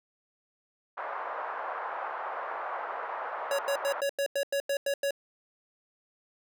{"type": "band-pass noise", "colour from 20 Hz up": "white", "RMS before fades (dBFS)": -36, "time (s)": [0.97, 4.01], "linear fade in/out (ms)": 10, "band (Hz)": [580, 1300], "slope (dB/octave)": 24}
{"type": "tone bursts", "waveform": "square", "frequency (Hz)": 559, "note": "C#5", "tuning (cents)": 14, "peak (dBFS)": -27, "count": 10, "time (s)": [3.51, 5.108], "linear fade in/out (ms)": 2, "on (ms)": 77, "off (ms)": 92}
{"effects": []}